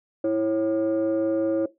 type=tone pair together; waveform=sine; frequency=328.6 / 546 Hz; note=E4 / C#5; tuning=-5 / -26 cents; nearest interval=major sixth; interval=879 cents; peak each=-21 dBFS; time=0.24-1.66 s; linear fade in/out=5 ms; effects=noise-tail reverb RT60 0.2 s tail -18 dB re dry + tanh soft clip ceiling -17 dBFS